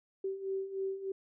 sine beating tone pair, 383.9 / 387.2 Hz, G4 / G4, -36 / -21 cents, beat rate 3.3 Hz, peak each -40 / -35 dBFS, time 0.24-1.12 s, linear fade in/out 5 ms, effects none

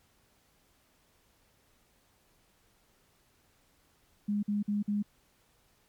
sine tone bursts, 206.1 Hz, G#3, 13 cents flat, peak -27 dBFS, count 4, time 4.28-5.027 s, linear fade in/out 10 ms, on 150 ms, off 49 ms, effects pink hiss -68 dBFS RMS until 5.88 s + MP3 96 kbps

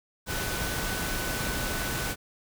sine tone in noise, 1500 Hz, F#6, 23 cents sharp, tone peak -37 dBFS, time 0.26-2.16 s, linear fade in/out 50 ms, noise pink, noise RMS -31 dBFS, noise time 0.26-2.16 s, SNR -9 dB, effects none

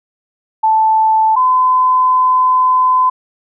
sine tone pair in turn, 878 / 1018.3 Hz, A5 / C6, -4 / -47 cents, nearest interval minor third, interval 257 cents, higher second, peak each -8 dBFS, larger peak neither, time 0.63-1.36 / 1.36-3.1 s, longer second, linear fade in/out 10 ms, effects none

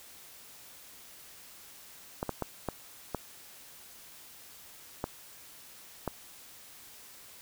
clicks, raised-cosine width 1 ms, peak -17 dBFS, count 7, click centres 2.229 / 2.293 / 2.423 / 2.687 / 3.147 / 5.041 / 6.077 s, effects white hiss -52 dBFS RMS until 7.41 s

